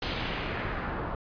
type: noise with low-pass filter sweep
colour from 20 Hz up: pink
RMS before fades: -33 dBFS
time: 0.02-1.15 s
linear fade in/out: 2 ms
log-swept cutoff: 4000 to 1100 Hz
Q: 1.5
effects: resampled to 11025 Hz